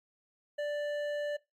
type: tone with hard clipping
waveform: sine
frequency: 587.3 Hz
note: D5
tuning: in tune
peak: -33 dBFS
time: 0.58-1.37 s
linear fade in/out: 10 ms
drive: 9 dB
effects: noise-tail reverb RT60 0.2 s tail -20 dB re dry + MP3 96 kbps